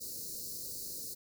white band-stop noise, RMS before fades -42 dBFS, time 0-1.15 s, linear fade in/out 20 ms, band 550 to 4100 Hz, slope 96 dB/octave, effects none

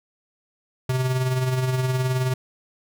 square tone with tremolo, 128.9 Hz, C3, 26 cents flat, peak -19 dBFS, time 0.89-2.34 s, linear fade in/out 5 ms, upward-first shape triangle, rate 19 Hz, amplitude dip 50%, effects none

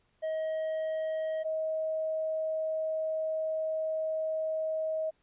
triangle / sine tone pair in turn, 633 / 633 Hz, D#5 / D#5, +30 / +30 cents, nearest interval unison, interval 0 cents, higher neither, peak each -28 / -29 dBFS, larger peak first, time 0.22-1.44 / 1.44-5.11 s, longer second, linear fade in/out 20 ms, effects pink hiss -72 dBFS RMS until 5.22 s + resampled to 8000 Hz

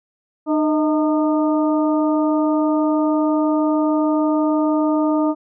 harmonic tone with a mistuned harmonic, 304.4 Hz, D#4, 38 cents flat, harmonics 1 / 2 / 3 / 4, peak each -16 / -22 / -26 / -28 dBFS, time 0.46-5.35 s, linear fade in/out 50 ms, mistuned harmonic 2, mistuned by +54 cents, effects none

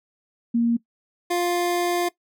sine / 25% pulse tone pair in turn, 234 / 350.6 Hz, A#3 / F4, +7 / +7 cents, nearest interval perfect fifth, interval 700 cents, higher second, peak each -17 dBFS, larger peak neither, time 0.54-0.77 / 1.3-2.09 s, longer second, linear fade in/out 10 ms, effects noise-tail reverb RT60 0.1 s tail -19 dB re dry

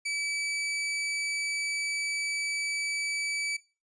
sawtooth tone, 2300 Hz, D7, 37 cents flat, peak -26 dBFS, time 0.05-3.57 s, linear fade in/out 10 ms, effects noise-tail reverb RT60 0.3 s tail -18 dB re dry + resampled to 22050 Hz

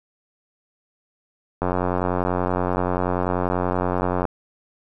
click train, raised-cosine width 1 ms, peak -8 dBFS, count 239, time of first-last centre 1.62-4.253 s, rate 90.4 Hz, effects none

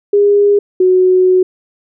sine tone pair in turn, 407.5 / 369.1 Hz, G#4 / F#4, -33 / -4 cents, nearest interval major second, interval 171 cents, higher first, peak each -6 dBFS, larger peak neither, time 0.13-0.59 / 0.8-1.43 s, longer second, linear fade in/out 5 ms, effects none

